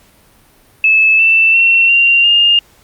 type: tone with pitch steps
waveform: sine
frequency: 2609 / 2661 / 2714 / 2767 / 2822 Hz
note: E7 / E7 / E7 / F7 / F7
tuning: -18 / +16 / +50 / -17 / +17 cents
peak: -6 dBFS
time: 0.84-2.59 s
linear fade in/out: 2 ms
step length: 350 ms
effects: pink hiss -48 dBFS RMS until 2.83 s + Opus 48 kbps